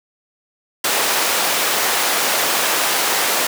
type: high-pass noise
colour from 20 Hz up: pink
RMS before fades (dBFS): -18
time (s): 0.84-3.47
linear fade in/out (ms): 5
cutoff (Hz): 560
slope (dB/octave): 12
effects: none